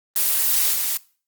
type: noise with level steps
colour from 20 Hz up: blue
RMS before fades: -19 / -23 dBFS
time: 0.16-0.97 s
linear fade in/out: 0 ms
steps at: 0.72 s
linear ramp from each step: 20 ms
effects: noise-tail reverb RT60 0.4 s tail -21 dB re dry + Opus 24 kbps